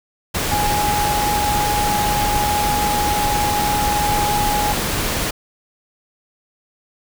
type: tone in noise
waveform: sine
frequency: 830.6 Hz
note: G#5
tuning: in tune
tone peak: -18 dBFS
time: 0.51-4.73 s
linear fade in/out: 10 ms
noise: pink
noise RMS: -21 dBFS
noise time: 0.34-5.31 s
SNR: 0 dB
effects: none